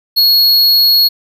square tone, 4329 Hz, C#8, 42 cents flat, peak -7 dBFS, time 0.16-1.09 s, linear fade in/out 20 ms, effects none

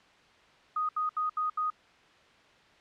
sine tone bursts, 1244.5 Hz, D#6, in tune, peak -27 dBFS, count 5, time 0.76-1.702 s, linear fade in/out 5 ms, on 130 ms, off 73 ms, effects white hiss -59 dBFS RMS until 2.8 s + low-pass 3000 Hz 12 dB/octave

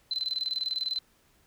sine tone with tremolo, 4056 Hz, B7, 45 cents sharp, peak -26 dBFS, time 0.11-0.99 s, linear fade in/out 2 ms, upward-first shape square, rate 20 Hz, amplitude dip 75%, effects pink hiss -65 dBFS RMS until 1.46 s

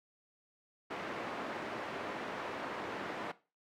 pink band-pass noise, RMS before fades -41 dBFS, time 0.9-3.32 s, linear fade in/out 10 ms, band 300 to 1900 Hz, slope 12 dB/octave, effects noise-tail reverb RT60 0.3 s tail -17 dB re dry

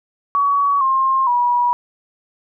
sine tone with pitch steps, 1129 / 1063 / 969 Hz, C#6 / C6 / B5, +31 / +27 / -33 cents, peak -13 dBFS, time 0.35-1.73 s, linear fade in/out 0 ms, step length 460 ms, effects none

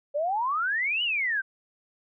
sine exponential two-way sweep, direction up then down, 558 to 2991 to 1521 Hz, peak -24 dBFS, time 0.14-1.42 s, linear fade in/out 20 ms, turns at 1.03 s, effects none

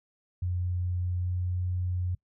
sine tone with pitch glide, 89.5 to 90.17 Hz, F2 to F#2, +43 to -44 cents, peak -27 dBFS, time 0.42-2.15 s, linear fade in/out 5 ms, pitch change +13 cents, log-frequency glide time 1.17-1.31 s, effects noise-tail reverb RT60 0.1 s tail -23 dB re dry

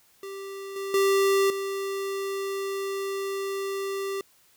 square tone with level steps, 392 Hz, G4, in tune, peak -36 / -31 / -20 / -29 dBFS, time 0.23-4.21 s, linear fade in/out 2 ms, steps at 0.76 / 0.94 / 1.5 s, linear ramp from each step 2 ms, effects white hiss -61 dBFS RMS until 4.56 s

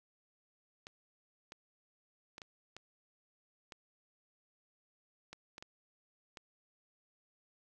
clicks, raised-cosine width 0.2 ms, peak -30 dBFS, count 10, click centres 0.869 / 1.521 / 2.381 / 2.418 / 2.766 / 3.722 / 5.33 / 5.581 / 5.625 / 6.372 s, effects none

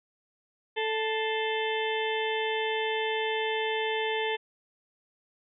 harmonic tone with a mistuned harmonic, 440 Hz, A4, in tune, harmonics 1 / 2 / 4 / 5 / 6 / 7 / 8, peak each -30 / -33 / -36 / -37 / -38 / -38 / -39 dBFS, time 0.76-4.37 s, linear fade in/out 20 ms, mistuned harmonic 5, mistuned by -77 cents, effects none

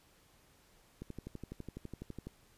click train, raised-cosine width 3 ms, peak -30 dBFS, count 16, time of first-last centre 1.02-2.27 s, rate 12 Hz, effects pink hiss -66 dBFS RMS until 2.57 s + resampled to 32000 Hz

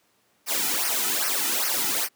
white noise with flanger, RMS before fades -25 dBFS, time 0.46-2.09 s, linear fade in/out 50 ms, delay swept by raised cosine 0.26 to 1.86 ms, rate 2.5 Hz, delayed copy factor -0.85, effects pink hiss -65 dBFS RMS until 2.15 s + high-pass 200 Hz 12 dB/octave

